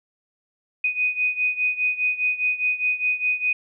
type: beating tone pair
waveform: sine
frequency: 2490 / 2494.9 Hz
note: D#7 / D#7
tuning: +1 / +4 cents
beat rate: 4.9 Hz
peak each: -22 / -25 dBFS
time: 0.84-3.53 s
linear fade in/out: 5 ms
effects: none